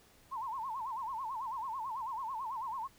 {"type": "tone with vibrato", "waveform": "sine", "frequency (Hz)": 975, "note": "B5", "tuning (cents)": -23, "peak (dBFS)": -36, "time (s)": [0.31, 2.88], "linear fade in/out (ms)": 20, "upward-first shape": "sine", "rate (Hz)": 9.1, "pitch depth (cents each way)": 200, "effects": ["pink hiss -63 dBFS RMS until 2.98 s"]}